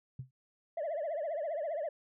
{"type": "tone with exponential decay", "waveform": "sine", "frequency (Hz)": 129.7, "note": "C3", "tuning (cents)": -15, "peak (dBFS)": -34, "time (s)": [0.19, 0.31], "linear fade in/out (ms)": 5, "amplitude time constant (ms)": 25}
{"type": "tone with vibrato", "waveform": "sine", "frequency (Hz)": 622.3, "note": "D#5", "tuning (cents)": 0, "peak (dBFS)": -31, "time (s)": [0.77, 1.89], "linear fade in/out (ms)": 5, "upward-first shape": "triangle", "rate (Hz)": 15, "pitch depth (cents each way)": 200}
{"effects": ["tanh soft clip ceiling -31 dBFS"]}